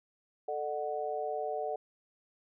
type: chord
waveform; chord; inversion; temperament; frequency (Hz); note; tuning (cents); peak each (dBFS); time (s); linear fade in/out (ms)
sine; D major; second; equal with one note detuned; 440 / 601.4 / 740; A4 / D5 / F#5; 0 / +41 / 0; -37 / -37 / -36; 0.48-1.76; 5
effects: none